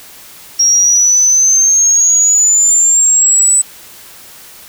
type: exponential sweep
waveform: sine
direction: up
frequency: 5600 to 8000 Hz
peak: -6 dBFS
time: 0.59-3.62 s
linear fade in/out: 10 ms
effects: white hiss -36 dBFS RMS until 4.68 s

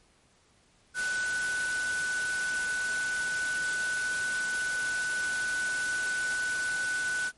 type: tone in noise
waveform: sine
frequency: 1492 Hz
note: F#6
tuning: 14 cents sharp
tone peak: -28 dBFS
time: 0.94-7.32 s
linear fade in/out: 50 ms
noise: white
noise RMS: -37 dBFS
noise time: 0.94-7.32 s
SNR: +6 dB
effects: pink hiss -64 dBFS RMS until 7.37 s + MP3 48 kbps

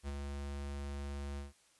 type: tone with ADSR envelope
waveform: square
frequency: 70.6 Hz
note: C#2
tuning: 32 cents sharp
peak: -37 dBFS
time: 0.03-1.53 s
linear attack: 50 ms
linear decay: 32 ms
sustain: -3 dB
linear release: 150 ms
effects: white hiss -68 dBFS RMS until 1.79 s + resampled to 24000 Hz

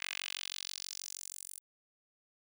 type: tone with high-pass filter sweep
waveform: 10% pulse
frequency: 46.25 Hz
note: F#1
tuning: in tune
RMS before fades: -43 dBFS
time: 0-1.6 s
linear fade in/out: 10 ms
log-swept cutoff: 2200 to 9900 Hz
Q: 2.1
effects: none

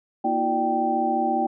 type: tone cluster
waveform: sine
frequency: 237.1 / 322.2 / 356.7 / 593 / 780 Hz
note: A#3 / E4 / F4 / D5 / G5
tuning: +30 / -39 / +37 / +17 / -9 cents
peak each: -28 / -28 / -31 / -31 / -22 dBFS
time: 0.24-1.47 s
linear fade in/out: 10 ms
effects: none

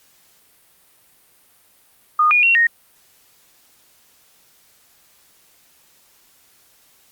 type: tone with pitch steps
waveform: sine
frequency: 1227 / 2443 / 2736 / 1861 Hz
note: D#6 / D#7 / F7 / A#6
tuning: -25 / -32 / -36 / -3 cents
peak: -11 dBFS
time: 2.19-2.67 s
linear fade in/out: 5 ms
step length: 120 ms
effects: white hiss -55 dBFS RMS until 7.11 s + Opus 48 kbps

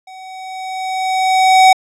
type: tone with level ramp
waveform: square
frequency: 754 Hz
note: F#5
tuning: 32 cents sharp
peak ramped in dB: -34 to -4 dBFS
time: 0.07-1.73 s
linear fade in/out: 5 ms
effects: low-pass 7000 Hz 12 dB/octave

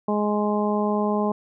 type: harmonic tone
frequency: 208.9 Hz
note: G#3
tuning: 10 cents sharp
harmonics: 1 / 2 / 3 / 4 / 5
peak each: -23 / -26 / -28 / -29 / -30 dBFS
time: 0.08-1.32 s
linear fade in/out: 5 ms
effects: none

